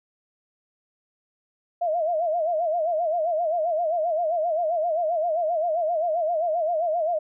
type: tone with vibrato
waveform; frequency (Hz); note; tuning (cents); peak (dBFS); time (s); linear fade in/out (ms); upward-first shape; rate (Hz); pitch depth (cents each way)
sine; 659.3; E5; 0; -21; 1.81-7.19; 10; sine; 7.6; 130
effects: none